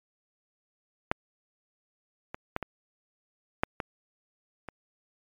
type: clicks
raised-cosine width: 0.5 ms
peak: -9 / -21 / -14 / -18 / -8 / -16 / -23 dBFS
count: 7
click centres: 1.115 / 2.345 / 2.564 / 2.627 / 3.635 / 3.802 / 4.687 s
effects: MP3 96 kbps